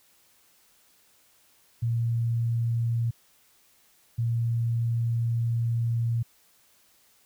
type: tone pair in turn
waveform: sine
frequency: 116.54 / 116.54 Hz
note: A#2 / A#2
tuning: 0 / 0 cents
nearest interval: unison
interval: 0 cents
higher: neither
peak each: -23 dBFS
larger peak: neither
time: 1.82-3.11 / 4.18-6.23 s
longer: second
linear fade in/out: 10 ms
effects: white hiss -62 dBFS RMS until 7.25 s